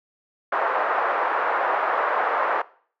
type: band-pass noise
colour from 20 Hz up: white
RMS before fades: -23 dBFS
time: 0.52-2.62 s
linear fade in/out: 5 ms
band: 500 to 1400 Hz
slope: 24 dB/octave
effects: noise-tail reverb RT60 0.5 s tail -20 dB re dry